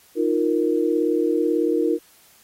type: chord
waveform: sine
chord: Eb suspended second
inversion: none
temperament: equal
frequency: 311.1 / 349.2 / 466.2 Hz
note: Eb4 / F4 / Bb4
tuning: 0 / 0 / 0 cents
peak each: -22 dBFS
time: 0.15-1.99 s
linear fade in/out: 50 ms
effects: white hiss -54 dBFS RMS until 2.43 s + AAC 48 kbps